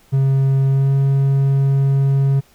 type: tone with pitch glide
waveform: triangle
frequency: 135.4 to 137.21 Hz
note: C#3 to C#3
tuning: -40 to -17 cents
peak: -10 dBFS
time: 0.12-2.41 s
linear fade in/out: 20 ms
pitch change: +23 cents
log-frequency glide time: 0.67-0.94 s
effects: pink hiss -53 dBFS RMS until 2.54 s